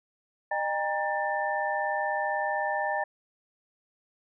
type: tone cluster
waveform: sine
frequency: 610 / 801 / 937 / 1779 Hz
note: D#5 / G5 / A#5 / A6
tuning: -34 / +37 / +9 / +19 cents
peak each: -32 / -30 / -34 / -32 dBFS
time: 0.51-3.04 s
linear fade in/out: 5 ms
effects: none